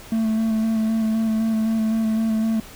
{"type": "tone with vibrato", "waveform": "triangle", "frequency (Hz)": 221.5, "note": "A3", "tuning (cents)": 12, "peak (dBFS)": -16, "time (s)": [0.12, 2.6], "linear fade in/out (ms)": 2, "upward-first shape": "square", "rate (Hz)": 3.9, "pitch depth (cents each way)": 16, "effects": ["pink hiss -42 dBFS RMS until 2.75 s"]}